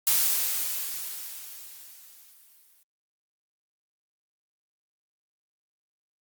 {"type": "noise with exponential decay", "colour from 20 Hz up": "blue", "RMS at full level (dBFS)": -21, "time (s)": [0.07, 2.83], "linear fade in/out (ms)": 1, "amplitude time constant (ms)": 600, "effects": ["Opus 48 kbps"]}